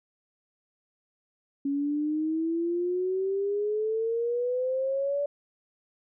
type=exponential sweep; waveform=sine; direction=up; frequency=277.2 to 579 Hz; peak=-25 dBFS; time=1.65-5.26 s; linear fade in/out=5 ms; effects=none